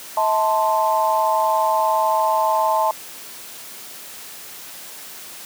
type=chord; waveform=sine; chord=A minor; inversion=second; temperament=equal with one note detuned; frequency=642.7 / 880 / 1046.5 Hz; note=E5 / A5 / C6; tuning=-44 / 0 / 0 cents; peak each=-21 / -18 / -22 dBFS; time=0.17-2.91 s; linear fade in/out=2 ms; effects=white hiss -37 dBFS RMS until 5.45 s + high-pass 150 Hz 12 dB/octave